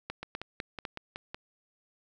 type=two click trains; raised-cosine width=0.3 ms; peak=-22 / -19 dBFS; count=7 / 4; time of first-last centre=0.23-1.345 / 0.1-0.852 s; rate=5.38 / 3.99 Hz; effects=none